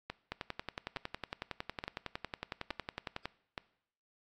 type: two click trains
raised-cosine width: 0.3 ms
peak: -22 / -21 dBFS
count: 5 / 33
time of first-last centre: 0.1-3.578 / 0.32-3.256 s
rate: 1.15 / 10.9 Hz
effects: noise-tail reverb RT60 0.7 s tail -20 dB re dry + AAC 64 kbps